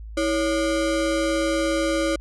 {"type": "ring-modulated tone", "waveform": "square", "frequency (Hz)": 441.6, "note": "A4", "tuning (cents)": 6, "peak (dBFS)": -18, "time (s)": [0.17, 2.16], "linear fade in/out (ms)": 5, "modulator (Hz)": 116, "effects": ["added 54 Hz sine -34 dBFS peak until 2.2 s", "resampled to 24000 Hz"]}